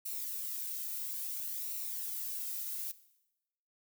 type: noise with flanger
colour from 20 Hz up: violet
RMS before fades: -39 dBFS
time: 0.05-2.92 s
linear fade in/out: 10 ms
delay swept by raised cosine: 0.6 to 1.8 ms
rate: 0.59 Hz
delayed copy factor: -0.5
effects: noise-tail reverb RT60 0.9 s tail -17 dB re dry